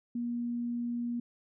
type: tone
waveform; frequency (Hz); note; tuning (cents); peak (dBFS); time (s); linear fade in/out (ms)
sine; 238.6; A#3; +41; -31; 0.15-1.2; 5
effects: none